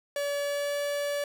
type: tone with pitch glide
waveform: 45% pulse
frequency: 572 to 575.6 Hz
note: D5 to D5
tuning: -46 to -35 cents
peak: -28 dBFS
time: 0.16-1.24 s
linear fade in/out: 2 ms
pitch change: +11 cents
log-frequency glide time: 0.42-0.77 s
effects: none